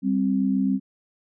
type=tone pair together; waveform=sine; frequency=196 / 263.5 Hz; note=G3 / C4; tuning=0 / +12 cents; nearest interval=perfect fourth; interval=512 cents; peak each=-22 dBFS; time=0.02-0.8 s; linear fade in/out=50 ms; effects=none